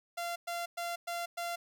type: tone bursts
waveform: sawtooth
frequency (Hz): 689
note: F5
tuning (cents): -24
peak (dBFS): -31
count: 5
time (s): 0.17-1.56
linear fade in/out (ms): 10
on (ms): 190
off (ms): 110
effects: none